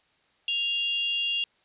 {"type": "tone pair together", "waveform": "sine", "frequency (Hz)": [2794, 3323], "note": ["F7", "G#7"], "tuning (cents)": [0, 0], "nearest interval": "minor third", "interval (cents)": 300, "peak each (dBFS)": [-26, -30], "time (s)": [0.48, 1.44], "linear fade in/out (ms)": 2, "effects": ["white hiss -66 dBFS RMS until 1.64 s", "resampled to 8000 Hz"]}